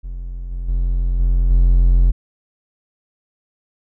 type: tone with level steps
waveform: triangle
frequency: 43.75 Hz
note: F1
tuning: 4 cents sharp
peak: -23 / -20 / -13 / -10 / -7 dBFS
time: 0.03-2.12 s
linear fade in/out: 20 ms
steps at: 0.51 / 0.68 / 1.19 / 1.5 s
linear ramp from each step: 10 ms
effects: none